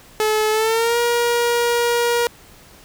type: tone with pitch glide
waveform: sawtooth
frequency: 430.8 to 475.2 Hz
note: A4 to A#4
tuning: -37 to +33 cents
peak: -12 dBFS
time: 0.2-2.27 s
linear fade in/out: 0 ms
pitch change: +170 cents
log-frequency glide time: 0.51-0.98 s
effects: pink hiss -46 dBFS RMS until 2.84 s